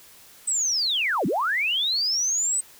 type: linear two-way sweep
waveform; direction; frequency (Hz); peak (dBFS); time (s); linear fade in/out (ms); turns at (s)
sine; down then up; 8200 to 150 to 8200; -21; 0.47-2.61; 10; 1.26
effects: white hiss -50 dBFS RMS until 2.79 s